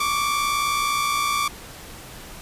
sawtooth tone pair together, 1115.1 / 1174.7 Hz, C#6 / D6, +10 / 0 cents, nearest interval minor second, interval 90 cents, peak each -23 / -18 dBFS, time 0-1.48 s, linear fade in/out 5 ms, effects pink hiss -40 dBFS RMS until 2.41 s + resampled to 32000 Hz

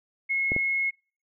sine tone, 2171 Hz, C#7, 37 cents flat, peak -23 dBFS, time 0.29-0.91 s, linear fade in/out 20 ms
clicks, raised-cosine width 2 ms, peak -17 dBFS, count 2, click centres 0.519 / 0.564 s
effects noise-tail reverb RT60 0.4 s tail -26 dB re dry

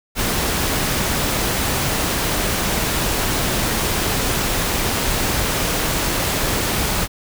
pink noise, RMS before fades -20 dBFS, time 0.15-7.08 s, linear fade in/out 50 ms, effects none

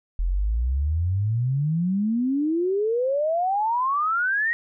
sine exponential sweep, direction up, 41 to 1905 Hz, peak -20 dBFS, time 0.19-4.53 s, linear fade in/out 0 ms, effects none

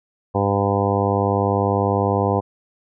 harmonic tone, 100 Hz, G2, 35 cents sharp, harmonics 1 / 2 / 3 / 4 / 5 / 6 / 7 / 8 / 9 / 10, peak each -22 / -25 / -27 / -25 / -23 / -30 / -26 / -26 / -28 / -28 dBFS, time 0.34-2.41 s, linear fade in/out 20 ms, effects none

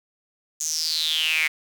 sawtooth tone with high-pass filter sweep, 157.8 Hz, D#3, 25 cents sharp, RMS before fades -24 dBFS, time 0.6-1.48 s, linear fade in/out 10 ms, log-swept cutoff 6800 to 2100 Hz, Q 9, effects none

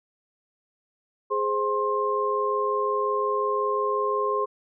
sine tone cluster, 416.4 / 522 / 1060 Hz, G#4 / C5 / C6, +5 / -4 / +22 cents, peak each -26 / -30 / -25 dBFS, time 1.3-4.46 s, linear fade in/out 20 ms, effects none

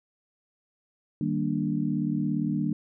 sine chord, Eb major seventh, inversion none, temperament equal, 155.56 / 196 / 233.1 / 293.7 Hz, Eb3 / G3 / Bb3 / D4, 0 / 0 / 0 / 0 cents, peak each -30 dBFS, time 1.21-2.73 s, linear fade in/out 2 ms, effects none

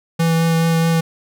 square tone with vibrato, 164.81 Hz, E3, in tune, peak -14 dBFS, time 0.19-1.01 s, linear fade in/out 10 ms, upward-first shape triangle, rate 4.7 Hz, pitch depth 12 cents each way, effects none

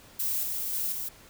violet noise with level steps, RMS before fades -29 / -32 / -30 / -34 dBFS, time 0.19-1.09 s, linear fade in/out 10 ms, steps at 0.43 / 0.73 / 0.92 s, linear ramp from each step 2 ms, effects pink hiss -53 dBFS RMS until 1.29 s

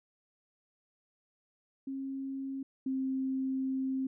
sine tone pair in turn, 270 / 264.4 Hz, C#4 / C4, -45 / +18 cents, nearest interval unison, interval 37 cents, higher first, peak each -35 / -30 dBFS, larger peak second, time 1.87-2.63 / 2.86-4.07 s, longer second, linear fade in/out 5 ms, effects none

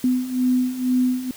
sine beating tone pair, 251.1 / 253.2 Hz, B3 / B3, +29 / +43 cents, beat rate 2.1 Hz, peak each -23 / -19 dBFS, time 0.04-1.31 s, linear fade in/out 2 ms, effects white hiss -42 dBFS RMS until 1.36 s

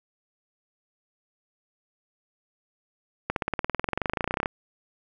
accelerating click train, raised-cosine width 0.5 ms, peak -10 dBFS, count 28, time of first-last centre 3.3-4.459 s, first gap 62 ms, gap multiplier 0.97, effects none

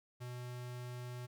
square tone with notch filter, 123.47 Hz, B2, in tune, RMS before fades -45 dBFS, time 0.2-1.27 s, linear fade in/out 20 ms, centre 250 Hz, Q 1.7, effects none

